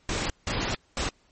pink noise bursts at uneven times, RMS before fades -28 dBFS, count 3, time 0.09-0.3 / 0.47-0.75 / 0.97-1.09 s, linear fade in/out 2 ms, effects pink hiss -64 dBFS RMS until 1.31 s + MP3 32 kbps

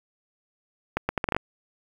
accelerating click train, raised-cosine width 0.5 ms, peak -9 dBFS, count 8, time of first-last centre 0.97-1.365 s, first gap 120 ms, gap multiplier 0.73, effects 7-bit

